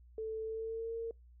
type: tone with pitch glide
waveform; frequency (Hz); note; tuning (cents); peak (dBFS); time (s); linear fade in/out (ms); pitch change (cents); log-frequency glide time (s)
sine; 440.8 to 457.4; A4 to A#4; +3 to -33; -36; 0.18-1.11; 2; +64; 0.44-0.94
effects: noise-tail reverb RT60 0.2 s tail -26 dB re dry + added 60 Hz sine -56 dBFS peak until 1.4 s